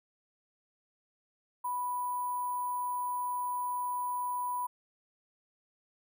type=tone with sample-and-hold; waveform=sine; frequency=987.8 Hz; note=B5; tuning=in tune; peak=-31 dBFS; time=1.64-4.67 s; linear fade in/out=10 ms; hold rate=11025 Hz; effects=none